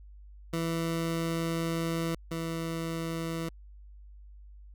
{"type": "tone pair in turn", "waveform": "20% pulse", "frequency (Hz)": [165.4, 164.54], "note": ["E3", "E3"], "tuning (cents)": [6, -3], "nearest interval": "unison", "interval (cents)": 9, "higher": "first", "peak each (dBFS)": [-24, -27], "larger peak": "first", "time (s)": [[0.53, 2.15], [2.31, 3.49]], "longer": "first", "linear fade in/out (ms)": 5, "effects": ["added 50 Hz sine -47 dBFS peak until 4.74 s"]}